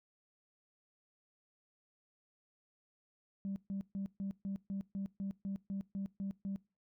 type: tone bursts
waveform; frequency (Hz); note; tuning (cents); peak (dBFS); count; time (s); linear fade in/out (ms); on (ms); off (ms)
sine; 196; G3; 0; -35; 13; 3.45-6.56; 0; 110; 140
effects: noise-tail reverb RT60 0.3 s tail -23 dB re dry + tanh soft clip ceiling -33 dBFS